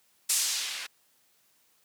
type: noise with low-pass filter sweep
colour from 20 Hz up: violet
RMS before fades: -30 dBFS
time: 0.29-0.87 s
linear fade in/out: 10 ms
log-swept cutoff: 8500 to 2300 Hz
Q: 1
effects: white hiss -67 dBFS RMS until 1.84 s + high-pass 100 Hz 12 dB/octave

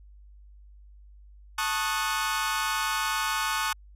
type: chord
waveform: sawtooth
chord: D# half-diminished seventh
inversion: second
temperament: equal with one note detuned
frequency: 880 / 1097.9 / 1244.5 / 1480 Hz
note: A5 / C#6 / D#6 / F#6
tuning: 0 / -17 / 0 / 0 cents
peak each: -28 dBFS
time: 1.58-3.73 s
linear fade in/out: 5 ms
effects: added 50 Hz sine -48 dBFS peak until 3.95 s + resampled to 32000 Hz

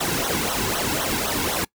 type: noise with flanger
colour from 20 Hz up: pink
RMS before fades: -24 dBFS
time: 0-1.65 s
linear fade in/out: 10 ms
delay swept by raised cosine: 0.41 to 1.71 ms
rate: 3.9 Hz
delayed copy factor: -0.8
effects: noise-tail reverb RT60 0.1 s tail -23 dB re dry

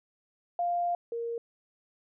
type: tone pair in turn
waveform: sine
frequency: 698.5 / 466.2 Hz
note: F5 / A#4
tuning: 0 / 0 cents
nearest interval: perfect fifth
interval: 700 cents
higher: first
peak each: -26 / -31 dBFS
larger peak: first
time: 0.59-0.95 / 1.12-1.38 s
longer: first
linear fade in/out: 2 ms
effects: none

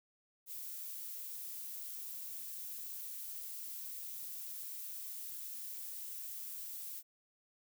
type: noise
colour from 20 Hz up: violet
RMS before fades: -45 dBFS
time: 0.46-7.03 s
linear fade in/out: 50 ms
effects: none

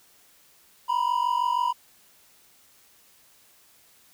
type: tone pair together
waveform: triangle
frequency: 953.7 / 1000 Hz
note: A#5 / B5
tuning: +39 / +21 cents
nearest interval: minor second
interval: 82 cents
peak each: -23 dBFS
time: 0.88-1.73 s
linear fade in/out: 20 ms
effects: white hiss -58 dBFS RMS until 4.13 s

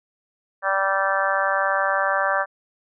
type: harmonic tone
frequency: 194.4 Hz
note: G3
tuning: 14 cents flat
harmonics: 3 / 4 / 5 / 6 / 7 / 8 / 9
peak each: -25 / -27 / -29 / -25 / -29 / -25 / -28 dBFS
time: 0.62-2.46 s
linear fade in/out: 50 ms
effects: none

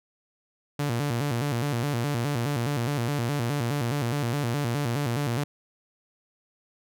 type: tone with vibrato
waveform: sawtooth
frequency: 130.81 Hz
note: C3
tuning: in tune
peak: -21 dBFS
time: 0.79-5.44 s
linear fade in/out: 5 ms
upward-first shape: square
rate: 4.8 Hz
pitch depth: 180 cents each way
effects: none

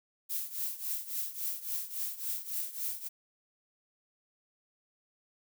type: noise with tremolo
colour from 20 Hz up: violet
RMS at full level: -33 dBFS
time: 0.29-3.09 s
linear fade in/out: 20 ms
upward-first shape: triangle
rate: 3.6 Hz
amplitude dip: 85%
effects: none

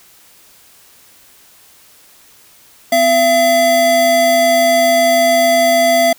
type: tone pair together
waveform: square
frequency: 254.2 / 675.9 Hz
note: C4 / E5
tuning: -50 / +43 cents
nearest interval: octave + perfect fourth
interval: 1693 cents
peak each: -21 / -10 dBFS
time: 2.92-6.13 s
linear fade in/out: 5 ms
effects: white hiss -46 dBFS RMS until 6.18 s

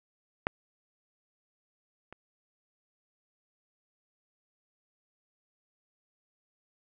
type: clicks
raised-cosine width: 0.5 ms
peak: -11 / -30 dBFS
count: 2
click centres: 0.469 / 2.126 s
effects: none

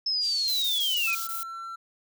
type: linear sweep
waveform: sine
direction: down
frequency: 5260 to 2429 Hz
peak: -24 dBFS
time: 0.06-1.15 s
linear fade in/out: 5 ms
type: band-pass noise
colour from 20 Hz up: white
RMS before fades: -40 dBFS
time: 0.2-1.29 s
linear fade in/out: 50 ms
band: 3700 to 7200 Hz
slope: 24 dB/octave
type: noise bursts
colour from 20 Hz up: violet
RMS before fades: -34 dBFS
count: 6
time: 0.48-1.43 s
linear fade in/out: 0 ms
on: 140 ms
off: 22 ms
type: tone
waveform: triangle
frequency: 1349 Hz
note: E6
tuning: 40 cents sharp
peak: -33 dBFS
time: 1.07-1.76 s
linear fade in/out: 10 ms
effects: none

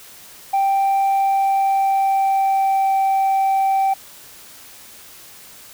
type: tone with pitch glide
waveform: sine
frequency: 784 to 776.3 Hz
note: G5 to G5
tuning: 0 to -17 cents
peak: -12 dBFS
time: 0.53-3.94 s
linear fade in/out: 10 ms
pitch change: -17 cents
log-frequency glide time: 1.01-2.97 s
effects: tanh soft clip ceiling -13 dBFS + white hiss -42 dBFS RMS until 5.73 s

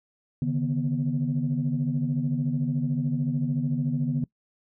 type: tone cluster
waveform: sine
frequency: 139.4 / 153 / 242.9 Hz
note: C#3 / D#3 / B3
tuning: +10 / -29 / -29 cents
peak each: -27 dBFS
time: 0.42-4.24 s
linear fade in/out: 2 ms
effects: noise-tail reverb RT60 0.1 s tail -24 dB re dry + tanh soft clip ceiling -16 dBFS

